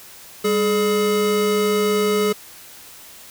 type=tone pair together; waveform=square; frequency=199.88 / 422.9 Hz; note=G3 / G#4; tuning=+34 / +31 cents; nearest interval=octave + minor second; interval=1297 cents; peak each=-24 / -18 dBFS; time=0.44-2.33 s; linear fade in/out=10 ms; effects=white hiss -42 dBFS RMS until 3.3 s